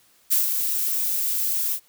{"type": "noise with ADSR envelope", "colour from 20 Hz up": "violet", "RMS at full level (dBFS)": -18, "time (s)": [0.3, 1.8], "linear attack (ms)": 24, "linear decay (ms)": 140, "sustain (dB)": -6, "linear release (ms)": 71, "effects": ["white hiss -59 dBFS RMS until 1.88 s"]}